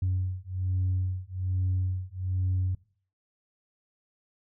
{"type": "beating tone pair", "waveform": "sine", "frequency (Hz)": [92, 93.2], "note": ["F#2", "F#2"], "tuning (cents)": [-9, 13], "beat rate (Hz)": 1.2, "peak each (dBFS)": -28, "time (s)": [0.02, 2.75], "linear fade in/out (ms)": 5, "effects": ["noise-tail reverb RT60 0.5 s tail -22 dB re dry", "tanh soft clip ceiling -21 dBFS"]}